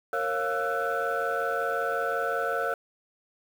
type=tone cluster; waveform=sine; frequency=462.6 / 548 / 698 / 1333 / 1493 Hz; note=A#4 / C#5 / F5 / E6 / F#6; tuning=-13 / -20 / -1 / +19 / +15 cents; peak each=-31 dBFS; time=0.13-2.74 s; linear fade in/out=2 ms; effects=tanh soft clip ceiling -19 dBFS + 8-bit